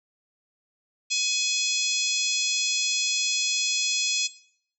harmonic tone, 843 Hz, G#5, 26 cents sharp, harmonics 3 / 4 / 5 / 6 / 7 / 8 / 9, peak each -28 / -29 / -30 / -31 / -31 / -32 / -33 dBFS, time 1.1-4.28 s, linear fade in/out 20 ms, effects noise-tail reverb RT60 0.6 s tail -17 dB re dry

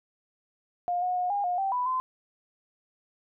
sine tone with pitch steps, 708 / 726 / 722 / 810 / 715 / 778 / 991 / 1028 Hz, F5 / F#5 / F#5 / G#5 / F5 / G5 / B5 / C6, +23 / -33 / -43 / -43 / +41 / -13 / +6 / -31 cents, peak -25 dBFS, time 0.88-2 s, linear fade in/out 0 ms, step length 140 ms, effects none

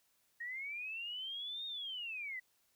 sine linear two-way sweep, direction up then down, 1852 to 3720 to 1950 Hz, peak -40 dBFS, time 0.4-2.4 s, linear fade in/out 10 ms, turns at 1.66 s, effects white hiss -75 dBFS RMS until 2.75 s

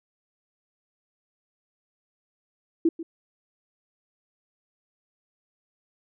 sine tone with echo, 329.6 Hz, E4, in tune, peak -16 dBFS, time 2.85-2.89 s, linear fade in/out 5 ms, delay 140 ms, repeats 1, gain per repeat -15 dB, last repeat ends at 3.03 s, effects none

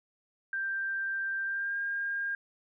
sine tone with pitch glide, 1577 to 1611.1 Hz, G6 to G6, +10 to +47 cents, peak -30 dBFS, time 0.53-2.35 s, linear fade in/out 2 ms, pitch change +37 cents, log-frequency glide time 1.44-1.77 s, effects none

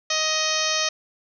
harmonic tone with a mistuned harmonic, 626 Hz, D#5, 10 cents sharp, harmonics 1 / 2 / 3 / 4 / 5 / 6 / 7 / 8 / 9 / 10, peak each -30 / -30 / -30 / -30 / -30 / -30 / -30 / -30 / -30 / -30 dBFS, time 0.1-0.89 s, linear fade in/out 5 ms, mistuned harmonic 8, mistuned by +39 cents, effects none

